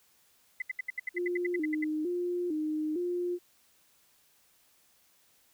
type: tone bursts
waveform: sine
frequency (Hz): 2021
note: B6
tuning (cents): +39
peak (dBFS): -30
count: 14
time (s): 0.6-1.843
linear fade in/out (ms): 5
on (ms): 21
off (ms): 73
type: tone with vibrato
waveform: sine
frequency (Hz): 330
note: E4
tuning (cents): +2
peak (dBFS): -29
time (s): 1.14-3.39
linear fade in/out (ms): 50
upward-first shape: square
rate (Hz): 1.1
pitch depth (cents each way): 120
effects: white hiss -66 dBFS RMS until 5.53 s